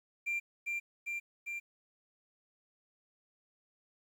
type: tone with echo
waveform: triangle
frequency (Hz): 2374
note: D7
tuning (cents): +18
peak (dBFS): -29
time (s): 0.26-0.4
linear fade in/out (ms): 20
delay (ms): 400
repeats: 3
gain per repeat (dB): -2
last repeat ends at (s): 1.6
effects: tanh soft clip ceiling -27 dBFS + 11-bit